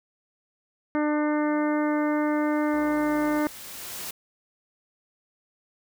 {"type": "harmonic tone", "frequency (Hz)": 299.8, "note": "D4", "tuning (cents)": 36, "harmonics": [1, 2, 3, 4, 5, 6, 7], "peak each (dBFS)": [-23, -29, -33, -35, -37, -39, -40], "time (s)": [0.95, 3.47], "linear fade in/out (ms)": 0}
{"type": "noise with exponential growth", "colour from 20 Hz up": "white", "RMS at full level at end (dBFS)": -34, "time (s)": [1.3, 4.11], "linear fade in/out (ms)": 5, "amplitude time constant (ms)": 610}
{"type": "click train", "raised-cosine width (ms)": 1, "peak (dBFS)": -29, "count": 59, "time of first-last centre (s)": [2.74, 3.391], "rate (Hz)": 89.1}
{"effects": []}